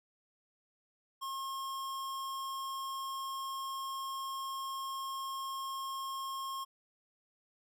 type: tone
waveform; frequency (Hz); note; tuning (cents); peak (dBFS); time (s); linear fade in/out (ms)
square; 1076; C6; +48; -38; 1.21-6.65; 20
effects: none